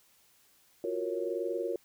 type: chord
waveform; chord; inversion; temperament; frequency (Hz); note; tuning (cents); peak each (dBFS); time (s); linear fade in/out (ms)
sine; Gb major seventh; third; equal; 349.2 / 370 / 466.2 / 554.4; F4 / Gb4 / Bb4 / Db5; 0 / 0 / 0 / 0; -36 / -37 / -35 / -37; 0.84-1.76; 2
effects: white hiss -65 dBFS RMS until 1.84 s